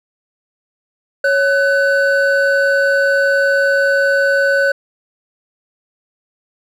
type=tone pair together; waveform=triangle; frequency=554.4 / 1504.2 Hz; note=C#5 / F#6; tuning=0 / +28 cents; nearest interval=octave + perfect fourth; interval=1728 cents; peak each=-12 dBFS; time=1.24-4.72 s; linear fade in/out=5 ms; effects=none